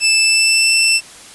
20% pulse tone with pitch glide, 2638 to 2673 Hz, E7 to E7, +1 to +23 cents, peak -5 dBFS, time 0-1.01 s, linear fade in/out 50 ms, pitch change +22 cents, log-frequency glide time 0.22-0.75 s, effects white hiss -38 dBFS RMS until 1.34 s + resampled to 24000 Hz

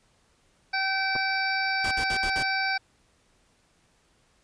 harmonic tone, 771 Hz, G5, 29 cents flat, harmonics 1 / 2 / 3 / 5 / 6 / 7, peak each -30 / -28 / -30 / -43 / -33 / -40 dBFS, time 0.73-2.78 s, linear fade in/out 10 ms
clicks, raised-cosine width 1 ms, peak -21 dBFS, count 2, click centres 1.154 / 1.162 s
pink noise bursts, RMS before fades -34 dBFS, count 5, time 1.84-2.429 s, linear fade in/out 5 ms, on 73 ms, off 56 ms
effects pink hiss -65 dBFS RMS until 4.43 s + resampled to 22050 Hz

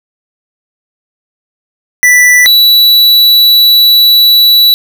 square tone pair in turn, 1975.5 / 3940 Hz, B6 / B7, 0 / -5 cents, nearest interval octave, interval 1195 cents, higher second, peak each -3 dBFS, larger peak neither, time 2.03-2.46 / 2.46-4.74 s, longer second, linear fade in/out 0 ms, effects 7-bit

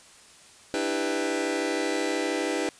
sawtooth chord, E minor seventh, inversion third, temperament just, 296.7 / 329.6 / 395.6 / 494.4 Hz, D4 / E4 / G4 / B4, +18 / 0 / +16 / +2 cents, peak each -27 dBFS, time 0.74-2.69 s, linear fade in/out 0 ms, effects white hiss -52 dBFS RMS until 2.79 s + resampled to 22050 Hz

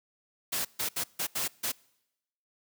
white noise bursts at uneven times, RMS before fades -31 dBFS, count 6, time 0.52-0.65 / 0.79-0.89 / 0.96-1.04 / 1.19-1.27 / 1.35-1.48 / 1.63-1.72 s, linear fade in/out 10 ms, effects noise-tail reverb RT60 0.9 s tail -25 dB re dry + high-pass 100 Hz 12 dB/octave

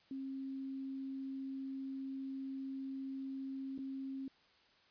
sine tone with dropouts, 268.5 Hz, C4, 45 cents sharp, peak -40 dBFS, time 0.11-4.28 s, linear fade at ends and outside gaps 2 ms, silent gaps 3.779-3.788 s, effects white hiss -68 dBFS RMS until 4.9 s + resampled to 11025 Hz

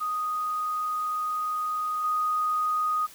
sine tone with level steps, 1243 Hz, D#6, 2 cents flat, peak -26 / -23 dBFS, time 0-3.07 s, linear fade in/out 20 ms, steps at 2.04 s, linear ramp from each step 5 ms, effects white hiss -49 dBFS RMS until 3.14 s

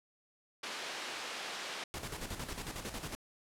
white band-pass noise, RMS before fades -42 dBFS, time 0.63-1.84 s, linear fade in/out 5 ms, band 290 to 3800 Hz, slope 12 dB/octave
pink noise with tremolo, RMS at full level -40 dBFS, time 1.94-3.15 s, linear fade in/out 0 ms, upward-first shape square, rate 11 Hz, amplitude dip 55%
effects low-pass 12000 Hz 12 dB/octave

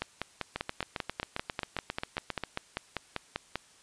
two click trains, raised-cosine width 0.3 ms, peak -16 / -15 dBFS, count 15 / 19, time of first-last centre 0.56-2.437 / 0.02-3.556 s, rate 7.46 / 5.09 Hz, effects white hiss -59 dBFS RMS until 3.82 s + resampled to 22050 Hz

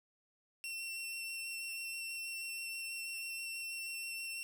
sawtooth tone with vibrato, 2711 Hz, E7, 48 cents sharp, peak -37 dBFS, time 0.64-4.43 s, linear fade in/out 0 ms, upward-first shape square, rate 6.2 Hz, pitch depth 8 cents each way, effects none

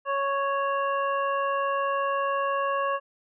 harmonic tone, 554.4 Hz, C#5, in tune, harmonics 1 / 2 / 3 / 5, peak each -28 / -26 / -34 / -40 dBFS, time 0.05-3 s, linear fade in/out 50 ms, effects none

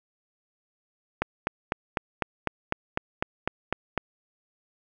click train, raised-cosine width 0.5 ms, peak -9 dBFS, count 12, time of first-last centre 1.22-3.977 s, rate 3.99 Hz, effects none

